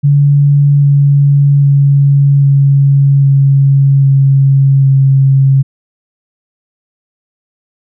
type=tone with pitch steps; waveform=sine; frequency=142.9 / 141.67 / 140.45 / 139.23 / 138.03 / 136.84 / 135.66 Hz; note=D3 / C#3 / C#3 / C#3 / C#3 / C#3 / C#3; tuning=-47 / +38 / +23 / +8 / -7 / -22 / -37 cents; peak=-4 dBFS; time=0.03-5.63 s; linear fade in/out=20 ms; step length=800 ms; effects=none